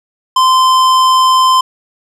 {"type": "tone with hard clipping", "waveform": "sine", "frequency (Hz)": 1035, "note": "C6", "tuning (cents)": -19, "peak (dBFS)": -8, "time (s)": [0.36, 1.61], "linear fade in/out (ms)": 5, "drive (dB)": 14, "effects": []}